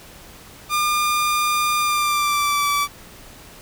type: tone with pitch glide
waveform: sawtooth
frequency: 1204 to 1155 Hz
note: D6 to D6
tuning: +43 to -29 cents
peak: -14 dBFS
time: 0.69-2.88 s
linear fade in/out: 50 ms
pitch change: -72 cents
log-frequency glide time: 1.79-2.69 s
effects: pink hiss -43 dBFS RMS until 3.61 s